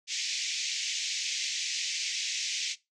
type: band-pass noise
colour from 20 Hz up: white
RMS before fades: -33 dBFS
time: 0.07-2.76 s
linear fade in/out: 50 ms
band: 2100 to 6800 Hz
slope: 48 dB/octave
effects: noise-tail reverb RT60 0.2 s tail -18 dB re dry